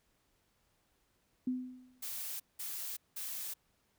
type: tone with exponential decay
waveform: sine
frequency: 253.4 Hz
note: B3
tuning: 45 cents sharp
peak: -29 dBFS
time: 1.47-2.03 s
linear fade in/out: 5 ms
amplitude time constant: 120 ms
type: noise bursts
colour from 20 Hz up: blue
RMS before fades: -41 dBFS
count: 3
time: 2.02-3.54 s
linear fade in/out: 10 ms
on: 380 ms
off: 190 ms
effects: pink hiss -75 dBFS RMS until 3.98 s